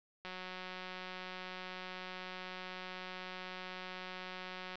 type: click train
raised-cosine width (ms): 0.3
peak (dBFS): -29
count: 830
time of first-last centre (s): 0.25-4.755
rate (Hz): 184
effects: resampled to 16000 Hz